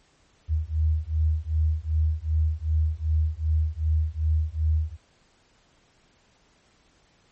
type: beating tone pair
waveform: sine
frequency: 77.1 / 79.7 Hz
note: D#2 / D#2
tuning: -15 / +42 cents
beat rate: 2.6 Hz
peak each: -24 dBFS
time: 0.48-4.97 s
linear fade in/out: 50 ms
effects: pink hiss -62 dBFS RMS until 7.31 s + MP3 32 kbps

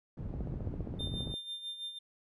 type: low-pass noise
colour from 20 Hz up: white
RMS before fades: -39 dBFS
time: 0.17-1.33 s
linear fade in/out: 5 ms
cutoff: 140 Hz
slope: 12 dB/octave
type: click train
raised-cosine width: 2 ms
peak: -28 dBFS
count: 16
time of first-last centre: 0.34-1.34 s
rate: 15 Hz
type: tone with tremolo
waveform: triangle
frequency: 3600 Hz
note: A7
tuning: 39 cents sharp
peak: -35 dBFS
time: 0.99-1.99 s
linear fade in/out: 10 ms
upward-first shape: sine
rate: 6.1 Hz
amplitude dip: 65%
effects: resampled to 32000 Hz

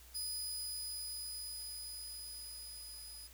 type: tone with level ramp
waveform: 20% pulse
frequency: 4972 Hz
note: D#8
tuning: 2 cents flat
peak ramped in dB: -32 to -43 dBFS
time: 0.14-3.28 s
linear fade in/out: 20 ms
effects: added 60 Hz sine -58 dBFS peak until 3.33 s + white hiss -60 dBFS RMS until 3.33 s

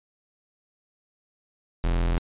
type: tone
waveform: 45% pulse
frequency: 42.71 Hz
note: F1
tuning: 38 cents flat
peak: -21 dBFS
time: 1.84-2.18 s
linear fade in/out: 0 ms
effects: resampled to 8000 Hz

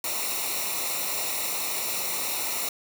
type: noise with comb filter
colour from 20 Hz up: white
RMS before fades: -29 dBFS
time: 0.04-2.69 s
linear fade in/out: 2 ms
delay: 0.62 ms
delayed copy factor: -0.75
effects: none

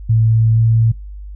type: tone with pitch glide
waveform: sine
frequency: 112.1 to 113.21 Hz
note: A2 to A2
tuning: +33 to +50 cents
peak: -9 dBFS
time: 0.09-0.92 s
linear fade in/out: 10 ms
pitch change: +17 cents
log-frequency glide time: 0.51-0.59 s
effects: noise-tail reverb RT60 0.2 s tail -25 dB re dry + added 50 Hz sine -28 dBFS peak until 1.35 s

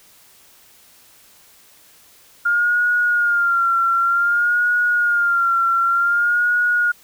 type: tone with vibrato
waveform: sine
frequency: 1406 Hz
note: F6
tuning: 11 cents sharp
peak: -14 dBFS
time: 2.45-6.92 s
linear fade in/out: 10 ms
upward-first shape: sine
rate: 0.54 Hz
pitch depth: 54 cents each way
effects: white hiss -50 dBFS RMS until 7.03 s

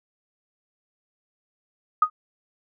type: tone with exponential decay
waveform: sine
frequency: 1244.5 Hz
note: D#6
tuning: in tune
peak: -10 dBFS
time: 2.02-2.1 s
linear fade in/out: 5 ms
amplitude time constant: 17 ms
effects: none

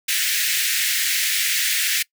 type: high-pass noise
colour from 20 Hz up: pink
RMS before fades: -21 dBFS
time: 0.08-2.03 s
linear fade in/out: 10 ms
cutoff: 1700 Hz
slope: 48 dB/octave
effects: noise-tail reverb RT60 0.1 s tail -23 dB re dry

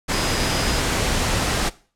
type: tone in noise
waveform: sine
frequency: 4978 Hz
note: D#8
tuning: in tune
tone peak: -30 dBFS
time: 0.12-0.81 s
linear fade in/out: 20 ms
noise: pink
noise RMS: -21 dBFS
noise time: 0.08-1.7 s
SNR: -12 dB
effects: noise-tail reverb RT60 0.4 s tail -19 dB re dry + low-pass 9000 Hz 12 dB/octave

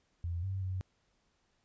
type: tone with pitch steps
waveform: sine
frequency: 85.7 / 95.9 / 93.3 Hz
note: F2 / G2 / F#2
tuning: -32 / -37 / +15 cents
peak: -33 dBFS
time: 0.24-0.81 s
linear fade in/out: 0 ms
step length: 190 ms
effects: pink hiss -75 dBFS RMS until 1.64 s + resampled to 16000 Hz

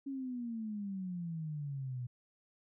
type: exponential sweep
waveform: sine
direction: down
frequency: 278.6 to 121.2 Hz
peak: -37 dBFS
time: 0.06-2.07 s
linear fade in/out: 10 ms
effects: none

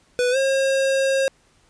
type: tone with pitch glide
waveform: square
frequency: 493.9 to 538.6 Hz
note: B4 to C#5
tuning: 0 to -50 cents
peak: -18 dBFS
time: 0.19-1.28 s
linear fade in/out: 0 ms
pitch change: +150 cents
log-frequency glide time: 0.31-0.37 s
effects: pink hiss -59 dBFS RMS until 1.69 s + resampled to 22050 Hz

